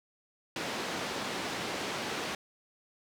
pink band-pass noise, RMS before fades -36 dBFS, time 0.56-2.35 s, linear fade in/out 2 ms, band 230 to 5200 Hz, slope 12 dB/octave, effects none

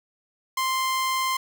sawtooth tone, 1046.5 Hz, C6, in tune, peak -19 dBFS, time 0.57-1.37 s, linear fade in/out 5 ms, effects 9-bit

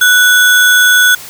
sine tone with sample-and-hold, 1480 Hz, F#6, in tune, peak -4 dBFS, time 0.01-1.15 s, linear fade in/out 5 ms, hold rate 4900 Hz, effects white hiss -30 dBFS RMS until 1.29 s

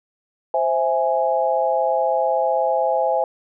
sine chord, C augmented, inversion none, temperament equal, 523.3 / 659.3 / 830.6 Hz, C5 / E5 / G#5, 0 / 0 / 0 cents, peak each -21 dBFS, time 0.54-3.24 s, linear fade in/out 2 ms, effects none

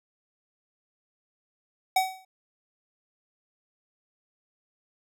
square tone with exponential decay, 755 Hz, F#5, 35 cents sharp, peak -18 dBFS, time 1.96-2.25 s, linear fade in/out 5 ms, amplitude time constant 63 ms, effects none

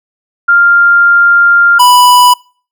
sine / square tone pair in turn, 1396.9 / 987.8 Hz, F6 / B5, 0 / 0 cents, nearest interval tritone, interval 600 cents, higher first, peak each -3 dBFS, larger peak neither, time 0.48-1.79 / 1.79-2.34 s, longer first, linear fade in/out 10 ms, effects noise-tail reverb RT60 0.4 s tail -24 dB re dry

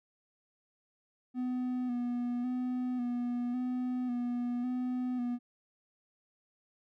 triangle tone with vibrato, 246.9 Hz, B3, in tune, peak -29 dBFS, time 1.34-5.39 s, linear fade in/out 50 ms, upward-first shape square, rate 0.91 Hz, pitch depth 28 cents each way, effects none

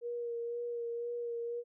sine tone with vibrato, 473 Hz, A#4, 25 cents sharp, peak -35 dBFS, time 0.01-1.64 s, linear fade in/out 50 ms, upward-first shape sine, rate 2 Hz, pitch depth 20 cents each way, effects none

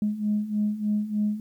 sine beating tone pair, 207.7 / 211 Hz, G#3 / G#3, 0 / +28 cents, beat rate 3.3 Hz, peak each -28 / -24 dBFS, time 0.02-1.4 s, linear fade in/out 2 ms, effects tanh soft clip ceiling -16 dBFS + 10-bit

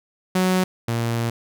sawtooth tone pair in turn, 185 / 116.54 Hz, F#3 / A#2, 0 / 0 cents, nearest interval minor sixth, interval 800 cents, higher first, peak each -13 / -17 dBFS, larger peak first, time 0.35-0.64 / 0.88-1.3 s, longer second, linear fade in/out 5 ms, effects none

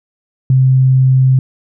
sine tone, 130.81 Hz, C3, in tune, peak -6 dBFS, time 0.5-1.39 s, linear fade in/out 2 ms, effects none

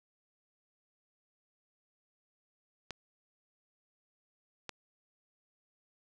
clicks, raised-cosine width 0.2 ms, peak -22 dBFS, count 2, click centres 2.907 / 4.693 s, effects none

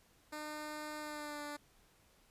10% pulse tone with pitch glide, 302.9 to 293.3 Hz, D#4 to D4, -46 to -2 cents, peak -34 dBFS, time 0.32-1.57 s, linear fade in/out 10 ms, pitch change -56 cents, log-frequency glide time 1-1.43 s, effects pink hiss -68 dBFS RMS until 2.3 s + resampled to 32000 Hz

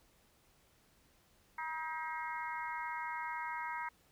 harmonic tone with a mistuned harmonic, 317.9 Hz, D#4, 37 cents sharp, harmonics 3 / 4 / 5 / 6 / 7, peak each -40 / -46 / -46 / -48 / -46 dBFS, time 1.58-3.89 s, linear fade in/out 5 ms, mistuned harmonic 7, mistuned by -62 cents, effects pink hiss -69 dBFS RMS until 4.11 s

